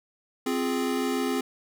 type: chord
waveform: square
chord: F minor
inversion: second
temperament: equal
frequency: 261.6 / 349.2 / 415.3 Hz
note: C4 / F4 / Ab4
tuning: 0 / 0 / 0 cents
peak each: -28 / -33 / -31 dBFS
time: 0.46-1.41 s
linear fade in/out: 5 ms
effects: none